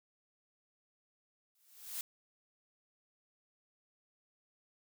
blue noise with exponential growth, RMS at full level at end -37 dBFS, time 1.55-2.01 s, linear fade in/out 2 ms, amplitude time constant 100 ms, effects none

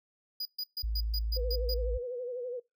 square tone bursts, 4921 Hz, D#8, 20 cents flat, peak -33 dBFS, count 8, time 0.4-1.742 s, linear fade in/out 5 ms, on 54 ms, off 130 ms
sine tone, 54.7 Hz, A1, 9 cents flat, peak -29 dBFS, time 0.83-1.98 s, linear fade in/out 10 ms
sine tone with vibrato, 493.9 Hz, B4, in tune, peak -34 dBFS, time 1.36-2.6 s, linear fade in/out 10 ms, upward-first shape sine, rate 12 Hz, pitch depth 64 cents each way
effects noise-tail reverb RT60 0.2 s tail -22 dB re dry

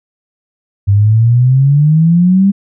sine exponential sweep, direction up, 98 to 201.1 Hz, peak -5 dBFS, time 0.87-2.52 s, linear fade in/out 20 ms, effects none

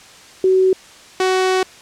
sine / sawtooth tone pair in turn, 376 / 373.8 Hz, F#4 / F#4, +28 / +18 cents, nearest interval unison, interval 10 cents, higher first, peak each -10 dBFS, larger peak neither, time 0.44-0.73 / 1.2-1.63 s, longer second, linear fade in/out 2 ms, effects white hiss -42 dBFS RMS until 1.81 s + low-pass 7000 Hz 12 dB/octave

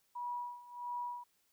sine tone with tremolo, 970 Hz, B5, 31 cents flat, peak -36 dBFS, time 0.15-1.24 s, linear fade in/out 10 ms, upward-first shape sine, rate 1.5 Hz, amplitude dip 85%, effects white hiss -75 dBFS RMS until 1.52 s

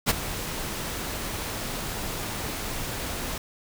pink noise with ADSR envelope, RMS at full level -18 dBFS, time 0.06-3.38 s, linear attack 39 ms, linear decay 20 ms, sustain -14 dB, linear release 3 ms, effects none

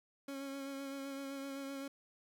30% pulse tone with vibrato, 274.7 Hz, C#4, 16 cents flat, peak -39 dBFS, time 0.28-1.88 s, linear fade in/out 5 ms, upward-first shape sine, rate 7.8 Hz, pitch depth 22 cents each way, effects none

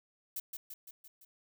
violet noise with echo, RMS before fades -38 dBFS, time 0.36-0.4 s, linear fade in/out 5 ms, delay 170 ms, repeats 5, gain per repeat -4 dB, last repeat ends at 1.25 s, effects none

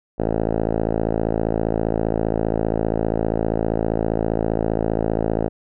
5% pulse tone with low-pass filter, 55.1 Hz, A1, 3 cents sharp, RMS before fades -21 dBFS, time 0.18-5.49 s, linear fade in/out 20 ms, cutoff 680 Hz, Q 1.1, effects none

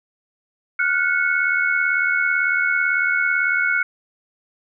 sine tone cluster, 1420 / 1498 / 2204 Hz, F6 / F#6 / C#7, +28 / +21 / -11 cents, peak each -21 dBFS, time 0.79-3.83 s, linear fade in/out 5 ms, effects none

